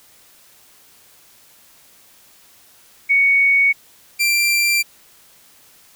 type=tone pair in turn; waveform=sine / sawtooth; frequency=2229 / 2362 Hz; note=C#7 / D7; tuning=+9 / +9 cents; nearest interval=minor second; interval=100 cents; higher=second; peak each=-11 dBFS; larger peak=neither; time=3.09-3.73 / 4.19-4.83 s; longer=neither; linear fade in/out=20 ms; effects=white hiss -50 dBFS RMS until 5.95 s